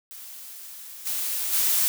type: noise with level steps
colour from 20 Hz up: blue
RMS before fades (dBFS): -41 / -28 / -22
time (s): 0.11-1.88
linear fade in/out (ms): 0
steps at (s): 1.05 / 1.52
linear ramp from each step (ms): 20
effects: none